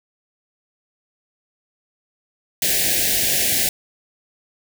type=band-stop noise; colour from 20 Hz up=white; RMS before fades=-19 dBFS; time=2.62-3.69 s; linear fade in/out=2 ms; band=790 to 1600 Hz; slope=96 dB/octave; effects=none